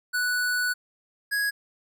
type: tone pair in turn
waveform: square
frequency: 1480 / 1661.4 Hz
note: F#6 / G#6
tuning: 0 / 0 cents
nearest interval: major second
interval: 200 cents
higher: second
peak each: -24 dBFS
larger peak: neither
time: 0.13-0.74 / 1.31-1.51 s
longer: first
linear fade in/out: 20 ms
effects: none